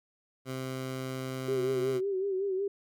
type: tone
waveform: 15% pulse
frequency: 130.81 Hz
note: C3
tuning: in tune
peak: -28 dBFS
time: 0.45-2.01 s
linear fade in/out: 50 ms
type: tone with vibrato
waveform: sine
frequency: 387.1 Hz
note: G4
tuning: 22 cents flat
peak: -28 dBFS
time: 1.48-2.68 s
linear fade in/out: 5 ms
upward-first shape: sine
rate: 5.4 Hz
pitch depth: 70 cents each way
effects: none